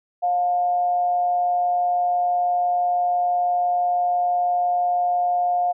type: tone with amplitude modulation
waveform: sine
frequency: 711 Hz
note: F5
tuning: 31 cents sharp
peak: -16 dBFS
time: 0.22-5.73 s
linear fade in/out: 20 ms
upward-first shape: sine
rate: 170 Hz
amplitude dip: 35%
effects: none